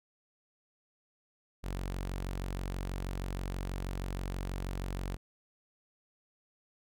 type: tone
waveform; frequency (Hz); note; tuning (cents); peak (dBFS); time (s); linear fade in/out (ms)
sawtooth; 46.25; F#1; 0; -31; 1.63-5.17; 20
effects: none